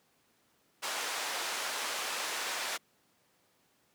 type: band-pass noise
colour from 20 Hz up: pink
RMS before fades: -36 dBFS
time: 0.82-2.78 s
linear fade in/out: 20 ms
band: 730 to 8900 Hz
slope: 12 dB/octave
effects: pink hiss -70 dBFS RMS until 3.94 s + high-pass 150 Hz 12 dB/octave